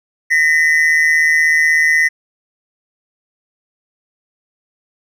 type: tone pair together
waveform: triangle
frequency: 1847.6 / 2004 Hz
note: A#6 / B6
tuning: -16 / +25 cents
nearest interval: minor second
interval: 141 cents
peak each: -11 dBFS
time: 0.3-2.09 s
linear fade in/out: 20 ms
effects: none